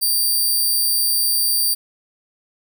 5% pulse tone, 4692 Hz, D8, 2 cents flat, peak -9 dBFS, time 0.01-1.75 s, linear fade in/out 20 ms, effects none

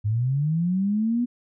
sine linear sweep, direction up, 100.8 to 246.9 Hz, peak -20 dBFS, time 0.04-1.26 s, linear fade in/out 20 ms, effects none

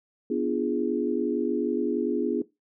sine chord, B diminished seventh, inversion none, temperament equal with one note detuned, 246.9 / 293.7 / 344 / 415.3 Hz, B3 / D4 / F4 / Ab4, 0 / 0 / -26 / 0 cents, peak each -29 dBFS, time 0.3-2.42 s, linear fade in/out 5 ms, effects noise-tail reverb RT60 0.2 s tail -18 dB re dry

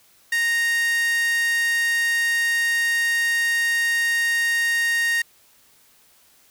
5% pulse tone with high-pass filter, 930 Hz, A#5, 4 cents flat, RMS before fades -21 dBFS, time 0.32-5.22 s, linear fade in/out 5 ms, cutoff 1900 Hz, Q 9.4, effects white hiss -56 dBFS RMS until 6.5 s

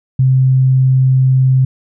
sine tone, 130.81 Hz, C3, in tune, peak -7 dBFS, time 0.19-1.65 s, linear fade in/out 5 ms, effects none

